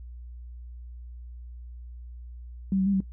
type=tone with pitch steps; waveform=sine; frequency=192.5 / 189.8 / 198.8 / 191.5 Hz; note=G3 / F#3 / G3 / G3; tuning=-31 / +44 / +25 / -40 cents; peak=-21 dBFS; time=2.72-3.004 s; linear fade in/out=2 ms; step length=71 ms; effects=noise-tail reverb RT60 0.1 s tail -19 dB re dry + added 60 Hz sine -39 dBFS peak until 3.12 s